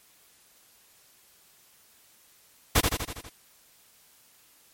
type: noise with echo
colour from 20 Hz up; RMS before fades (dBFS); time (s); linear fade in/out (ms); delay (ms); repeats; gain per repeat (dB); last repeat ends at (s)
pink; -20; 2.75-2.81; 10; 81; 6; -4; 3.296
effects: white hiss -59 dBFS RMS until 4.73 s + MP3 64 kbps